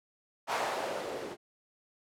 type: noise with low-pass filter sweep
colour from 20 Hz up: violet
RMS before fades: -35 dBFS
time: 0.47-1.37 s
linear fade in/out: 50 ms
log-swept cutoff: 850 to 370 Hz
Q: 1.9
effects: none